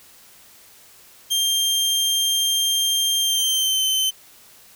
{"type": "tone with pitch glide", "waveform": "sawtooth", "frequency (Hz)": [3186, 3077], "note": ["G7", "G7"], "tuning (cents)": [27, -33], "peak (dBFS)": -15, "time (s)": [1.3, 4.11], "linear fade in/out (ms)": 20, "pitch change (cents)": -60, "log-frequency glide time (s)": [3.2, 3.84], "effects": ["white hiss -49 dBFS RMS until 4.75 s"]}